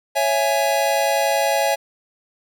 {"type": "chord", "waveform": "square", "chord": "C# minor", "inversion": "none", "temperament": "just", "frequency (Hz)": [554.4, 665.2, 831.5], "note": ["C#5", "E5", "G#5"], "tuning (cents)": [0, 16, 2], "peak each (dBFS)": -22, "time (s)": [0.15, 1.76], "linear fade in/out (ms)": 20, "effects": []}